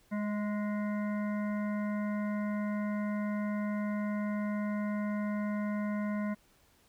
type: harmonic tone with a mistuned harmonic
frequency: 207.7 Hz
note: G#3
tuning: in tune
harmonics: 1 / 3 / 5 / 7 / 9 / 10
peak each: -31 / -41 / -45 / -48 / -50 / -51 dBFS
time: 0.11-6.35 s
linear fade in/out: 20 ms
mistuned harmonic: 3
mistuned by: +20 cents
effects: pink hiss -66 dBFS RMS until 6.88 s